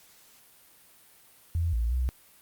sine tone with pitch steps, 83.7 / 57.6 / 63 Hz, E2 / A#1 / B1, +27 / -20 / +35 cents, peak -24 dBFS, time 1.55-2.09 s, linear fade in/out 0 ms, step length 180 ms, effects white hiss -57 dBFS RMS until 2.41 s + Opus 48 kbps

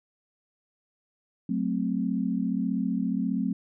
sine chord, F# diminished, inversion none, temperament equal, 185 / 220 / 261.6 Hz, F#3 / A3 / C4, 0 / 0 / 0 cents, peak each -29 dBFS, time 1.49-3.53 s, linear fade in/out 5 ms, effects none

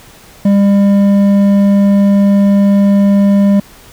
triangle tone with hard clipping, 200 Hz, G3, 35 cents sharp, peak -7 dBFS, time 0.45-3.6 s, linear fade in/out 5 ms, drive 10 dB, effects pink hiss -39 dBFS RMS until 3.92 s

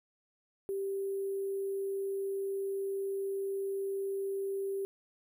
sine tone with sample-and-hold, 392 Hz, G4, in tune, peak -32 dBFS, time 0.69-4.85 s, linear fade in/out 0 ms, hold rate 11025 Hz, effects none

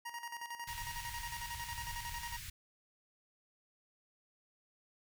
25% pulse tone with tremolo, 944 Hz, A#5, 22 cents sharp, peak -37 dBFS, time 0.05-2.37 s, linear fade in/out 10 ms, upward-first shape square, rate 11 Hz, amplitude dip 65%
pink band-stop noise, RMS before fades -46 dBFS, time 0.67-2.5 s, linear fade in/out 5 ms, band 130 to 1700 Hz, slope 24 dB/octave
effects none

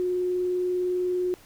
sine tone with vibrato, 361.7 Hz, F#4, 39 cents flat, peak -23 dBFS, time 0-1.34 s, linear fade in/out 0 ms, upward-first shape square, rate 20 Hz, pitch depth 10 cents each way, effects pink hiss -53 dBFS RMS until 1.45 s

